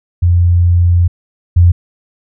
sine tone pair in turn, 87.31 / 87.31 Hz, F2 / F2, 0 / 0 cents, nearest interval unison, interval 0 cents, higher neither, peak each -6 / -3 dBFS, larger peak second, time 0.22-1.08 / 1.56-1.72 s, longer first, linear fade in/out 10 ms, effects none

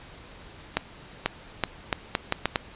accelerating click train, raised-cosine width 0.3 ms, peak -6 dBFS, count 8, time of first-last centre 0.77-2.559 s, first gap 490 ms, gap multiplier 0.77, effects pink hiss -47 dBFS RMS until 2.75 s + resampled to 8000 Hz

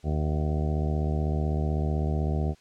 harmonic tone with a mistuned harmonic, 75.9 Hz, D#2, 42 cents flat, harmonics 1 / 2 / 3 / 4 / 5 / 6 / 7 / 8 / 9 / 10, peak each -26 / -29 / -35 / -40 / -37 / -41 / -45 / -42 / -42 / -42 dBFS, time 0.03-2.55 s, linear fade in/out 50 ms, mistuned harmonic 8, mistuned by +39 cents, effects white hiss -60 dBFS RMS until 2.6 s + low-pass 6000 Hz 12 dB/octave

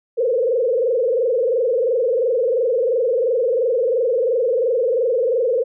sine tone with frequency modulation, 487.6 Hz, B4, 22 cents flat, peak -15 dBFS, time 0.17-5.64 s, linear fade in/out 20 ms, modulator 22.9 Hz, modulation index 1.9, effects none

